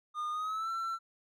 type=tone with pitch glide; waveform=triangle; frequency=1219 to 1344.8 Hz; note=D#6 to E6; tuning=-36 to +34 cents; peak=-31 dBFS; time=0.14-0.99 s; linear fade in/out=50 ms; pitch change=+170 cents; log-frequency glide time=0.31-0.7 s; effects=none